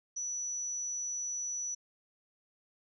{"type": "tone", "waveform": "sine", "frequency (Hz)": 5920, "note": "F#8", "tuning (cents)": 0, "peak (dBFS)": -34, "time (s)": [0.16, 1.75], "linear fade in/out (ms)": 10, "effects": []}